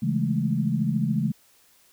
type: chord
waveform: sine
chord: A major seventh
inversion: first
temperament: just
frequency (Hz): 137.5 / 165 / 206.2 / 220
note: C#3 / E3 / G#3 / A3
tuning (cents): -14 / +2 / -12 / 0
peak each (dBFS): -27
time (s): 0.02-1.32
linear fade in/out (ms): 10
effects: white hiss -59 dBFS RMS until 1.92 s